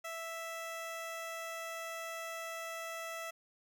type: tone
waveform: 15% pulse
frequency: 659.3 Hz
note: E5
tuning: in tune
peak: -34 dBFS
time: 0.04-3.31 s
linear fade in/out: 10 ms
effects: none